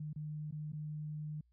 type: tone with dropouts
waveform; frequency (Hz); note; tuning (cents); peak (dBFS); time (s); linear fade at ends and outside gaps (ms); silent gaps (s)
sine; 151.7; D#3; -44; -39; 0-1.41; 5; 0.131-0.16 / 0.511-0.523 / 0.721-0.731
effects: added 60 Hz sine -68 dBFS peak until 1.52 s